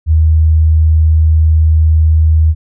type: tone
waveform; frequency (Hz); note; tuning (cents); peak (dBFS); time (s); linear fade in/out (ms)
sine; 79; D#2; +27; -5; 0.06-2.55; 50
effects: none